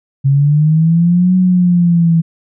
sine linear two-way sweep, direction up then down, 135.2 to 185.3 to 163.6 Hz, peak -7 dBFS, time 0.24-2.22 s, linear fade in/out 20 ms, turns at 1.36 s, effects none

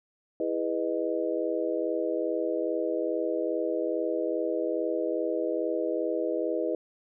sine chord, E major seventh, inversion none, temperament just, 329.6 / 412 / 494.4 / 618.1 Hz, E4 / G#4 / B4 / D#5, 0 / -14 / +2 / -12 cents, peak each -31 / -33 / -31 / -32 dBFS, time 0.4-6.75 s, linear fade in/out 2 ms, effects none

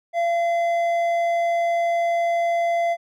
sine tone with hard clipping, 683 Hz, F5, 39 cents flat, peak -20 dBFS, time 0.13-2.97 s, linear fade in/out 50 ms, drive 6 dB, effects none

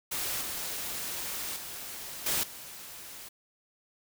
white noise with level steps, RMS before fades -33 / -36 / -41 / -29 / -45 dBFS, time 0.11-3.29 s, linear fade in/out 10 ms, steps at 0.41 / 1.56 / 2.26 / 2.43 s, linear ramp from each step 5 ms, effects none

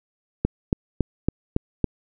click train, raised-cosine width 3 ms, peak -6 dBFS, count 6, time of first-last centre 0.45-1.843 s, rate 3.59 Hz, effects none

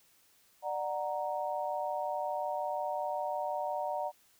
sine chord, D augmented, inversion none, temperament equal with one note detuned, 594.5 / 740 / 932.3 Hz, D5 / F#5 / A#5, +21 / 0 / 0 cents, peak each -36 / -36 / -37 dBFS, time 0.62-4.12 s, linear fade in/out 50 ms, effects white hiss -66 dBFS RMS until 4.39 s

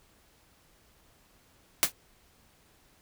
white noise with exponential decay, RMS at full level -18 dBFS, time 1.83-1.92 s, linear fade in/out 0 ms, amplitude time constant 19 ms, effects pink hiss -63 dBFS RMS until 3.01 s

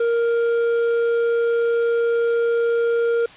triangle tone with hard clipping, 466.8 Hz, A#4, 2 cents sharp, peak -18 dBFS, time 0-3.26 s, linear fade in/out 5 ms, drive 9 dB, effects white hiss -43 dBFS RMS until 3.36 s + resampled to 8000 Hz

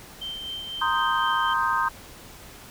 sine tone with tremolo, 3127 Hz, G7, 5 cents flat, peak -30 dBFS, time 0.21-1.54 s, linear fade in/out 10 ms, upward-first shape sine, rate 4 Hz, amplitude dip 35%
sine chord, C minor seventh, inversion third, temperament equal, 932.3 / 1046.5 / 1244.5 / 1568 Hz, Bb5 / C6 / Eb6 / G6, 0 / 0 / 0 / 0 cents, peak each -27 / -26 / -26 / -27 dBFS, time 0.81-1.89 s, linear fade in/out 10 ms
effects pink hiss -45 dBFS RMS until 2.7 s

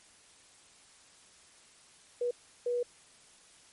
sine tone bursts at uneven times, 485.4 Hz, B4, 30 cents flat, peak -28 dBFS, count 2, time 2.21-2.31 / 2.66-2.83 s, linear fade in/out 5 ms, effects white hiss -59 dBFS RMS until 3.72 s + MP3 48 kbps

